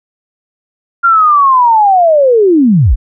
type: linear sweep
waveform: sine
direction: down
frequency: 1400 to 32.7 Hz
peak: -4 dBFS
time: 1.03-2.96 s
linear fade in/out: 20 ms
effects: none